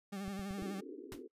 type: tone with vibrato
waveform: 40% pulse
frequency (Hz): 196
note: G3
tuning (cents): 0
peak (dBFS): -39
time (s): 0.12-0.81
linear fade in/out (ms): 10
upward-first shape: sine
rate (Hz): 12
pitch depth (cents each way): 60
type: click train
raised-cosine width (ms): 5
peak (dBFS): -35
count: 4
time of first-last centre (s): 0.28-0.623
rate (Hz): 8.75
type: band-pass noise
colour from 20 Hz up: pink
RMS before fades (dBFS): -48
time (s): 0.57-1.28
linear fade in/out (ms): 10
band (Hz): 260 to 450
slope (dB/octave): 96
type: noise with exponential decay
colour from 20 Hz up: pink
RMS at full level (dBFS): -44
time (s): 1.12-1.23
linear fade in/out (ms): 0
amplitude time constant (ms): 22
effects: noise-tail reverb RT60 0.1 s tail -26 dB re dry + resampled to 32000 Hz